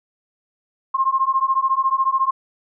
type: beating tone pair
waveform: sine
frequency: 1059 / 1073 Hz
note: C6 / C6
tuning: +21 / +43 cents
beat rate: 14 Hz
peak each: -19 dBFS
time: 0.94-2.31 s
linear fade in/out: 10 ms
effects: none